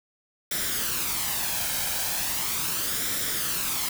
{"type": "noise with flanger", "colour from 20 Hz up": "white", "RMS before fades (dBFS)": -28, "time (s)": [0.51, 3.89], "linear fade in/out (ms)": 5, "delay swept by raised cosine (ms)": [0.54, 1.3], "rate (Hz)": 0.38, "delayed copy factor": 0.5, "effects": []}